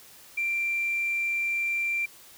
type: tone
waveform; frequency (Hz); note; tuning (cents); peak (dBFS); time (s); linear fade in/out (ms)
sine; 2361; D7; +9; -24; 0.37-2.06; 10
effects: tanh soft clip ceiling -20 dBFS + white hiss -51 dBFS RMS until 2.37 s